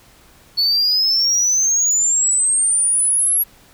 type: exponential sweep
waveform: sine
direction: up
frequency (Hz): 4402 to 11450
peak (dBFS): -11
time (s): 0.57-3.44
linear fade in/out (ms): 20
effects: tanh soft clip ceiling -12 dBFS + pink hiss -49 dBFS RMS until 3.73 s